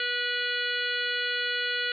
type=harmonic tone with a mistuned harmonic; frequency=487.6 Hz; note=B4; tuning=22 cents flat; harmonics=1 / 3 / 4 / 5 / 6 / 7 / 8 / 9; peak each=-38 / -30 / -35 / -38 / -33 / -37 / -37 / -41 dBFS; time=0-1.92 s; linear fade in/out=2 ms; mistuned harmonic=8; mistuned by=+72 cents; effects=none